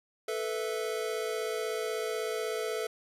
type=chord; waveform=square; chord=A suspended second; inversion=none; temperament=equal with one note detuned; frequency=437.7 / 493.9 / 659.3 Hz; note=A4 / B4 / E5; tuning=-9 / 0 / 0 cents; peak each=-34 / -38 / -39 dBFS; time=0.28-2.87 s; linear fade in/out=5 ms; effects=resampled to 32000 Hz